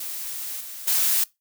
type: noise with level steps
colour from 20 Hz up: blue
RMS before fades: -32 / -37 / -21 dBFS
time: 0-1.24 s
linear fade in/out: 5 ms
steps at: 0.6 / 0.87 s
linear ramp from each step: 10 ms
effects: noise-tail reverb RT60 0.2 s tail -22 dB re dry